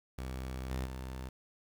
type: tone with level steps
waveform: sawtooth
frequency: 64.6 Hz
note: C2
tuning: 21 cents flat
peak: -34 / -30 / -36 dBFS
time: 0.18-1.29 s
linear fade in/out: 5 ms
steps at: 0.7 / 0.85 s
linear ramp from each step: 10 ms
effects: 10-bit